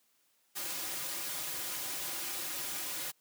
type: noise with comb filter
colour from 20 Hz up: white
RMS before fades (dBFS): -38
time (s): 0.55-3.12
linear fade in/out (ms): 20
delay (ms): 4.5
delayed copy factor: -0.7
effects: white hiss -72 dBFS RMS until 3.2 s + high-pass 150 Hz 12 dB/octave